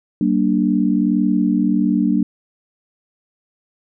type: chord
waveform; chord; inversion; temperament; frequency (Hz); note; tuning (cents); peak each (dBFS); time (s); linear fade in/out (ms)
sine; G minor; none; equal with one note detuned; 191.41 / 233.1 / 293.7; G3 / Bb3 / D4; -41 / 0 / 0; -18; 0.21-2.23; 2
effects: none